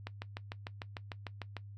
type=click train; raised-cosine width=0.3 ms; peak=-24 dBFS; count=11; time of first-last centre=0.07-1.567 s; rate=6.68 Hz; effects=noise-tail reverb RT60 0.1 s tail -17 dB re dry + added 101 Hz sine -46 dBFS peak until 1.77 s